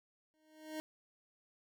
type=tone with exponential growth; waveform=25% pulse; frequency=311.1 Hz; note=D#4; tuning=in tune; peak=-34 dBFS; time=0.34-0.8 s; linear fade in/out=0 ms; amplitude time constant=100 ms; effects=none